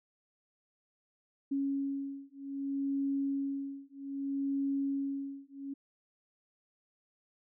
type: beating tone pair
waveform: sine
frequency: 276.1 / 276.73 Hz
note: C#4 / C#4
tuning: -7 / -3 cents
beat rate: 0.63 Hz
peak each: -35 / -35 dBFS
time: 1.51-5.74 s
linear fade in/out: 10 ms
effects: none